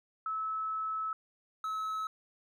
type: tone pair in turn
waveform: sine / triangle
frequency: 1300 / 1292.5 Hz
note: E6 / E6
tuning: -24 / -34 cents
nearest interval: unison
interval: 10 cents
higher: first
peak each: -32 / -31 dBFS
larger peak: second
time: 0.26-1.13 / 1.64-2.07 s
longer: first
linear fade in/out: 2 ms
effects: none